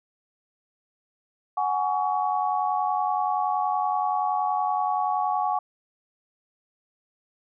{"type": "chord", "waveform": "sine", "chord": "F# suspended second", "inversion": "none", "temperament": "equal with one note detuned", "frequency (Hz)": [740, 830.6, 1124.9], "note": ["F#5", "G#5", "C#6"], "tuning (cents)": [0, 0, 25], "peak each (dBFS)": [-26, -26, -28], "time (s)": [1.57, 5.59], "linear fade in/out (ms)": 5, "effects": []}